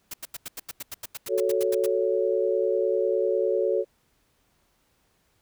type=noise bursts; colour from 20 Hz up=white; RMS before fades=-35 dBFS; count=16; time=0.11-1.863 s; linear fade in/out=5 ms; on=28 ms; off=87 ms
type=chord; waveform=sine; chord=F# minor; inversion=none; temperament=equal with one note detuned; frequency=370 / 440 / 556.3 Hz; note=F#4 / A4 / C#5; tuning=0 / 0 / +6 cents; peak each=-26 / -25 / -26 dBFS; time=1.28-3.85 s; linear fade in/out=50 ms
effects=pink hiss -68 dBFS RMS until 5.41 s